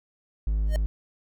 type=tone; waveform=triangle; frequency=52.5 Hz; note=G#1; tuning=19 cents sharp; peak=-20 dBFS; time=0.47-0.86 s; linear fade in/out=0 ms
type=tone with exponential growth; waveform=square; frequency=615 Hz; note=D#5; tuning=20 cents flat; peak=-28 dBFS; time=0.66-0.76 s; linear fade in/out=1 ms; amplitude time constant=21 ms
effects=none

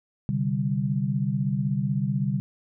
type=chord; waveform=sine; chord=C suspended second; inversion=none; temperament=equal; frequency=130.81 / 146.83 / 196 Hz; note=C3 / D3 / G3; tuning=0 / 0 / 0 cents; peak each=-27 dBFS; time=0.29-2.4 s; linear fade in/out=0 ms; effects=none

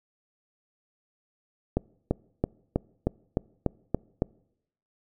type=accelerating click train; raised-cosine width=2 ms; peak=-10 dBFS; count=9; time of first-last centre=1.77-4.221 s; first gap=340 ms; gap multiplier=0.97; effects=noise-tail reverb RT60 0.8 s tail -26 dB re dry

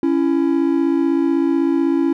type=tone pair together; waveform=triangle; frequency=277.6 / 333.6 Hz; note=C#4 / E4; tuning=+3 / +21 cents; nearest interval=minor third; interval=318 cents; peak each=-15 dBFS; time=0.03-2.13 s; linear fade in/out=2 ms; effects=none

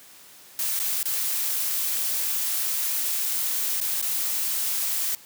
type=noise with dropouts; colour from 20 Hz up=blue; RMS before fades=-26 dBFS; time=0.59-5.15 s; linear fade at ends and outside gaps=1 ms; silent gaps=0.792-0.799 / 1.03-1.055 / 3.803-3.813 / 4.015-4.025 s; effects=white hiss -49 dBFS RMS until 5.25 s + high-pass 100 Hz 12 dB/octave

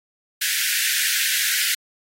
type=high-pass noise; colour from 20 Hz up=pink; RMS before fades=-22 dBFS; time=0.41-1.75 s; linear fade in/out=10 ms; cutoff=1500 Hz; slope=96 dB/octave; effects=AAC 48 kbps

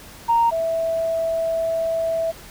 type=tone pair in turn; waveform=sine; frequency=929 / 656.9 Hz; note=A#5 / E5; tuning=-6 / -6 cents; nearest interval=tritone; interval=600 cents; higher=first; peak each=-13 / -19 dBFS; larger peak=first; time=0.28-0.51 / 0.51-2.32 s; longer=second; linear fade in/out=20 ms; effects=tanh soft clip ceiling -9 dBFS + pink hiss -42 dBFS RMS until 2.5 s

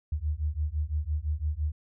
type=beating tone pair; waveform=sine; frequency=73 / 78.9 Hz; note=D2 / D#2; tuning=-10 / +25 cents; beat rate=5.9 Hz; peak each=-30 dBFS; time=0.12-1.72 s; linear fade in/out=5 ms; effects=none

